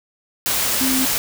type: tone in noise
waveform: sine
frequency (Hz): 261.6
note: C4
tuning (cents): 0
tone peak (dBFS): -19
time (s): 0.81-1.05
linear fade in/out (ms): 0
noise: white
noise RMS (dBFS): -20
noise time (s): 0.46-1.18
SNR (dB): -2
effects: none